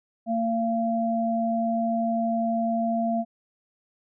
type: tone pair together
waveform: sine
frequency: 228.3 / 684 Hz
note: A#3 / F5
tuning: -36 / -36 cents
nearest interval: octave + perfect fifth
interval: 1900 cents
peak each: -25 dBFS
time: 0.26-3.25 s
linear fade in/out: 50 ms
effects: none